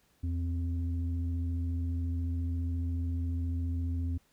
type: tone pair together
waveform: sine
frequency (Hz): 82.41 / 261.6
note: E2 / C4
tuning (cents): 0 / 0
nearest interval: octave + minor sixth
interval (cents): 2000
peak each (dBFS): -29 / -38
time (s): 0.23-4.18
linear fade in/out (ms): 10
effects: tanh soft clip ceiling -23 dBFS + pink hiss -69 dBFS RMS until 4.32 s